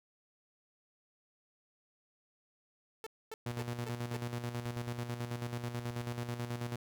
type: tone bursts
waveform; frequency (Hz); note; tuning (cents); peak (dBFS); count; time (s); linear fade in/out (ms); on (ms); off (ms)
sawtooth; 442.1; A4; +8; -37; 5; 3.04-4.165; 0; 25; 250
type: tone with tremolo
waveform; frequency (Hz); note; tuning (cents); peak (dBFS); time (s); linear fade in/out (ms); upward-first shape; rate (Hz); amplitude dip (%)
sawtooth; 120; B2; -49; -31; 3.46-6.76; 5; square; 9.2; 55
effects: none